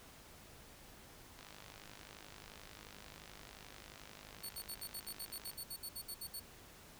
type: click train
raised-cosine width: 0.2 ms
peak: -35 dBFS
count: 214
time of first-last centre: 1.39-5.534 s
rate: 51.4 Hz
type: tone bursts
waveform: 5% pulse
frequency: 4435 Hz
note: C#8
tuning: in tune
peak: -36 dBFS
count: 16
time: 4.43-6.4 s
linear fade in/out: 10 ms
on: 65 ms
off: 62 ms
effects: pink hiss -58 dBFS RMS until 6.99 s